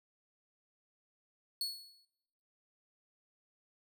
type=tone with exponential decay; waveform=40% pulse; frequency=4383 Hz; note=C#8; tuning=20 cents flat; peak=-31 dBFS; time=1.61-2.05 s; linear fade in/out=2 ms; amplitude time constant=94 ms; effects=noise-tail reverb RT60 0.9 s tail -21 dB re dry